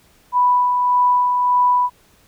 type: tone with tremolo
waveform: sine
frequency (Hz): 988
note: B5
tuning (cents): 0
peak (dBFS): -11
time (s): 0.32-1.9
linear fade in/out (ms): 50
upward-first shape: sine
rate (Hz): 1.7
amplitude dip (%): 35
effects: pink hiss -54 dBFS RMS until 2.27 s